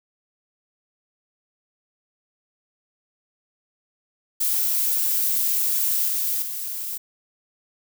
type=noise with level steps; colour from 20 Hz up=violet; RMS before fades=-22 / -24 / -30 dBFS; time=4.4-6.98 s; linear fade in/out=10 ms; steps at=6.08 / 6.42 s; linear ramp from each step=5 ms; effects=none